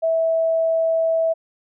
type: tone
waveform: sine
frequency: 653 Hz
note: E5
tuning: 17 cents flat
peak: -16 dBFS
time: 0.02-1.34 s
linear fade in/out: 20 ms
effects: none